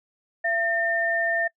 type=tone pair together; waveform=sine; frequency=674.9 / 1808 Hz; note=E5 / A6; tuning=+41 / +47 cents; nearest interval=octave + perfect fourth; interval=1706 cents; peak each=-26 / -23 dBFS; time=0.44-1.48 s; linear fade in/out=10 ms; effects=noise-tail reverb RT60 0.1 s tail -25 dB re dry